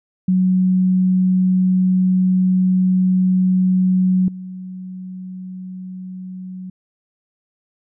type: tone with level steps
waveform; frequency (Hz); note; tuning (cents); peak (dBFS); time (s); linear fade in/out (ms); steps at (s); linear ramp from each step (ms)
sine; 185; F#3; 0; -12 / -28; 0.28-6.7; 5; 4.28; 2
effects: none